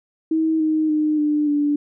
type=tone with pitch steps; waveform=sine; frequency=319.4 / 312.3 / 305.3 / 298.5 / 291.9 Hz; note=D#4 / D#4 / D#4 / D4 / D4; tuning=+45 / +7 / -33 / +28 / -10 cents; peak=-16 dBFS; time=0.31-1.76 s; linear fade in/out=5 ms; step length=290 ms; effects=none